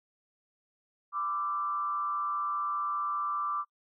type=tone with frequency modulation; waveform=sine; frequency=1175 Hz; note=D6; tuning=1 cent sharp; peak=-29 dBFS; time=1.12-3.65 s; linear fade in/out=50 ms; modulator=165 Hz; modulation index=0.52; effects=noise-tail reverb RT60 0.1 s tail -25 dB re dry